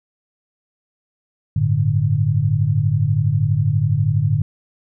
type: chord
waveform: sine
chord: G suspended second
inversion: none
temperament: just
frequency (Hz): 98 / 110.25 / 147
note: G2 / A2 / D3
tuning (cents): 0 / +4 / +2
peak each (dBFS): -21 / -18 / -18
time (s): 1.56-4.42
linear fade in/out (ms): 5
effects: none